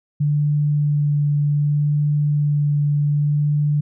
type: tone with vibrato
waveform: sine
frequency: 146.83 Hz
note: D3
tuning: in tune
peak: -15 dBFS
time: 0.2-3.81 s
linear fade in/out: 10 ms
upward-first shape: sine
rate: 0.66 Hz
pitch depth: 10 cents each way
effects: none